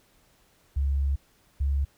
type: tone pair in turn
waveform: sine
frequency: 69.3 / 69.56 Hz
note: C#2 / C#2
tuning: 0 / +7 cents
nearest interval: unison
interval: 7 cents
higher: second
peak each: -22 dBFS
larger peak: neither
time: 0.76-1.16 / 1.6-1.85 s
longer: first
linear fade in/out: 10 ms
effects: pink hiss -63 dBFS RMS until 1.97 s